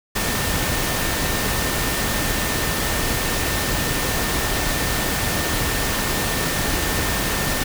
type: tone in noise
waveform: sine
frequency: 1805 Hz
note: A6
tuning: 44 cents sharp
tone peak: -31 dBFS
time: 0.15-7.64 s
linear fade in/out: 10 ms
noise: pink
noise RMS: -22 dBFS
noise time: 0.15-7.64 s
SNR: -12 dB
effects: none